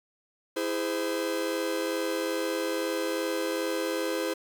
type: chord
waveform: 45% pulse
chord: E augmented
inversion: none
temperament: just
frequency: 329.6 / 412 / 515 Hz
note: E4 / G#4 / B#4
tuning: 0 / -14 / -28 cents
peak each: -32 / -34 / -31 dBFS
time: 0.56-4.34 s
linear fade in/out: 10 ms
effects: 9-bit